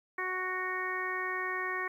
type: harmonic tone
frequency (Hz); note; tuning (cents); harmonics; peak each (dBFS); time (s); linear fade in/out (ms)
370; F#4; 0; 1 / 2 / 3 / 4 / 5 / 6; -40 / -45 / -37 / -43 / -35 / -41; 0.18-1.88; 5
effects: 11-bit